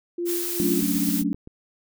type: tone with tremolo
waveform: sine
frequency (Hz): 346.9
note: F4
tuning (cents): -12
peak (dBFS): -23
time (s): 0.18-0.81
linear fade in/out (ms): 5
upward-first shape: sine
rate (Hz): 2.4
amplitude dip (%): 70
type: noise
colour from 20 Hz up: blue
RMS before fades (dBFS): -29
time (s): 0.25-1.24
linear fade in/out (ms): 50
type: chord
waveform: sine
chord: D major seventh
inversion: first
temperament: equal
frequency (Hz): 185 / 220 / 277.2 / 293.7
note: F#3 / A3 / C#4 / D4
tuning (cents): 0 / 0 / 0 / 0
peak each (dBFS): -27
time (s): 0.6-1.33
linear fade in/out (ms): 0
type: click train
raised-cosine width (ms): 3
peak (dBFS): -27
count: 6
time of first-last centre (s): 0.83-1.474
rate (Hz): 7.76
effects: none